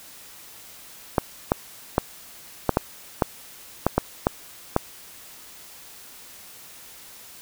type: clicks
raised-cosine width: 1 ms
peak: -3 dBFS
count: 10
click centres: 1.182 / 1.519 / 1.981 / 2.693 / 2.771 / 3.222 / 3.866 / 3.98 / 4.269 / 4.764 s
effects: white hiss -45 dBFS RMS until 7.41 s